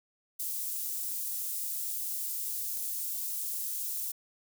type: high-pass noise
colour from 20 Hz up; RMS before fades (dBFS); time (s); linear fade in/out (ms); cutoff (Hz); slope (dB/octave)
white; -35; 0.39-4.12; 10; 8800; 12
effects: none